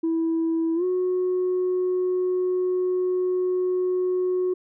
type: tone with pitch glide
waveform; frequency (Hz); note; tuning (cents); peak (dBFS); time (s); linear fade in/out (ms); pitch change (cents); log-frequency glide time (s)
sine; 327.7 to 365.7; E4 to F#4; -10 to -20; -19; 0.03-4.54; 10; +190; 0.75-0.84
effects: tanh soft clip ceiling -18 dBFS